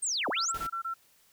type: linear two-way sweep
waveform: sine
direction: down then up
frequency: 8800 to 207.7 to 8180 Hz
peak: -28 dBFS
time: 0.02-0.52 s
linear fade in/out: 10 ms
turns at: 0.29 s
type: tone bursts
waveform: sine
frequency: 1350 Hz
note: E6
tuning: 41 cents sharp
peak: -31 dBFS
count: 5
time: 0.36-0.941 s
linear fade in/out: 10 ms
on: 97 ms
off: 24 ms
type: noise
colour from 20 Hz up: pink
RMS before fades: -42 dBFS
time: 0.54-0.67 s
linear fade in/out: 5 ms
effects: white hiss -64 dBFS RMS until 1.32 s